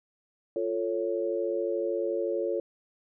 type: chord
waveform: sine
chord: F augmented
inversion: none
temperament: equal with one note detuned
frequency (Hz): 349.2 / 442.8 / 554.4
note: F4 / A4 / C#5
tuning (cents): 0 / +11 / 0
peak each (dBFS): -31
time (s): 0.56-2.6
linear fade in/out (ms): 2
effects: none